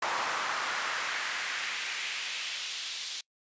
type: noise with high-pass filter sweep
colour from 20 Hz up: brown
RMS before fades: -34 dBFS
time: 0.02-3.21 s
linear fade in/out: 5 ms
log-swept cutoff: 1000 to 3900 Hz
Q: 1.6
effects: noise-tail reverb RT60 0.1 s tail -25 dB re dry + resampled to 16000 Hz

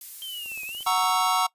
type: noise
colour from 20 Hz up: violet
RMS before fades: -37 dBFS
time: 0.01-0.91 s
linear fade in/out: 2 ms
type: linear two-way sweep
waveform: triangle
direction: down then up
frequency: 3161 to 2489 to 3111 Hz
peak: -32 dBFS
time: 0.22-0.83 s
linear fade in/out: 0 ms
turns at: 0.64 s
type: click train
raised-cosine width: 1 ms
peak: -37 dBFS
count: 15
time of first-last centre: 0.46-1.269 s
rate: 17.3 Hz
type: chord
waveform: square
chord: F# dominant seventh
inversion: none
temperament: equal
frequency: 740 / 932.3 / 1108.7 / 1318.5 Hz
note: F#5 / A#5 / C#6 / E6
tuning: 0 / 0 / 0 / 0 cents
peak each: -27 dBFS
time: 0.86-1.47 s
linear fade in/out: 10 ms
effects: noise-tail reverb RT60 0.1 s tail -21 dB re dry + resampled to 32000 Hz

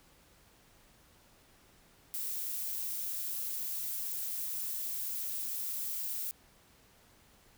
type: noise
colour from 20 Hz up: violet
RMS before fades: -37 dBFS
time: 2.14-6.31 s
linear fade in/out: 0 ms
effects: pink hiss -63 dBFS RMS until 7.57 s

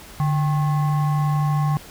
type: tone with frequency modulation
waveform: sine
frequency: 148 Hz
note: D3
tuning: 14 cents sharp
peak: -17 dBFS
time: 0.2-1.77 s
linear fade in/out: 0 ms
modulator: 934 Hz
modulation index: 0.5
effects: pink hiss -42 dBFS RMS until 1.9 s

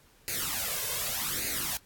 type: noise with flanger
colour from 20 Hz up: white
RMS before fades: -32 dBFS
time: 0.28-1.77 s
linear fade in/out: 0 ms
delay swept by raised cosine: 0.45 to 1.95 ms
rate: 0.85 Hz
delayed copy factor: +0.75
effects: pink hiss -61 dBFS RMS until 1.85 s + AAC 64 kbps

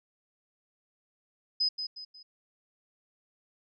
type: tone with echo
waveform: sine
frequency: 5030 Hz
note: D#8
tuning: 18 cents sharp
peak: -24 dBFS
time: 1.6-1.69 s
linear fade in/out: 10 ms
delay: 180 ms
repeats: 3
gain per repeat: -8 dB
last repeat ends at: 2.23 s
effects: none

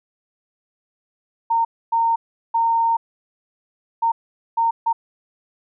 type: tone bursts at uneven times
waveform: sine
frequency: 918 Hz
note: A#5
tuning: 27 cents flat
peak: -15 dBFS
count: 6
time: 1.5-1.65 / 1.92-2.16 / 2.54-2.97 / 4.02-4.12 / 4.57-4.71 / 4.86-4.93 s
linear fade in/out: 10 ms
effects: none

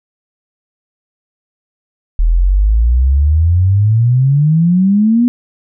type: exponential sweep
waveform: sine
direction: up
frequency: 38.99 to 247.1 Hz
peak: -7 dBFS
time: 2.19-5.28 s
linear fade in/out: 0 ms
effects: none

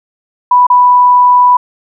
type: tone with dropouts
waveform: sine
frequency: 987.8 Hz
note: B5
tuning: in tune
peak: -3 dBFS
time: 0.51-1.57 s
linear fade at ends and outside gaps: 5 ms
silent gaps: 0.668-0.7 s
effects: none

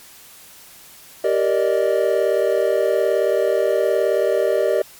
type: chord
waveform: triangle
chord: Eb major seventh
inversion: first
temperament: just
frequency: 388.9 / 466.7 / 583.4 / 622.3 Hz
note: G4 / Bb4 / D5 / Eb5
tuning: -14 / +2 / -12 / 0 cents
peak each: -19 dBFS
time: 1.24-4.82 s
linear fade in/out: 5 ms
effects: white hiss -44 dBFS RMS until 4.99 s + MP3 96 kbps

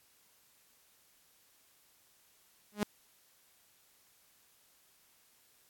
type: tone with exponential growth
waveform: sawtooth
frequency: 207.7 Hz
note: G#3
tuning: in tune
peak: -22 dBFS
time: 2.72-2.83 s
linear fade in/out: 0 ms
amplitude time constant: 22 ms
effects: white hiss -67 dBFS RMS until 5.69 s + AAC 64 kbps

